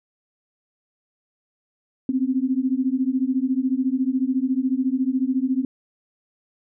sine beating tone pair, 253.8 / 267.8 Hz, B3 / C4, +47 / +40 cents, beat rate 14 Hz, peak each -22 dBFS, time 2.09-5.65 s, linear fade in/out 2 ms, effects none

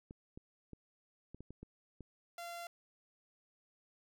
clicks, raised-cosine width 3 ms, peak -36 dBFS, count 8, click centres 0.109 / 0.375 / 0.733 / 1.346 / 1.406 / 1.506 / 1.63 / 2.007 s
sawtooth tone, 688 Hz, F5, 26 cents flat, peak -40 dBFS, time 2.38-2.67 s, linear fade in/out 2 ms
effects none

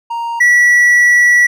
triangle tone pair in turn, 932.3 / 1944.9 Hz, A#5 / B6, 0 / -27 cents, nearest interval octave + minor second, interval 1273 cents, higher second, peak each -15 / -4 dBFS, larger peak second, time 0.1-0.4 / 0.4-1.47 s, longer second, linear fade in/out 10 ms, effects none

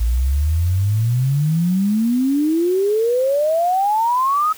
sine exponential sweep, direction up, 55.2 to 1289 Hz, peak -14 dBFS, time 0-4.53 s, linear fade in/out 10 ms, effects white hiss -40 dBFS RMS until 4.57 s

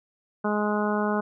harmonic tone, 209.3 Hz, G#3, 14 cents sharp, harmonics 1 / 2 / 3 / 4 / 5 / 6 / 7, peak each -26 / -29 / -31 / -32 / -33 / -34 / -34 dBFS, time 0.44-1.21 s, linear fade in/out 10 ms, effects none

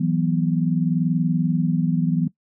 sine chord, E suspended second, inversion none, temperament just, 164.81 / 185.42 / 247.2 Hz, E3 / F#3 / B3, 0 / +4 / +2 cents, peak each -20 / -23 / -24 dBFS, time 0-2.28 s, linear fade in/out 10 ms, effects noise-tail reverb RT60 0.1 s tail -19 dB re dry

